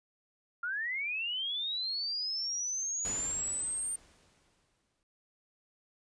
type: linear sweep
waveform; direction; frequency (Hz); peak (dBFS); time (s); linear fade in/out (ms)
sine; up; 1375 to 8870; -32; 0.63-3.96; 5
type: noise with exponential decay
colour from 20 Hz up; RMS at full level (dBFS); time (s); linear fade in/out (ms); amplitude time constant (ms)
pink; -41; 3.05-5.03; 0; 430
effects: resampled to 22050 Hz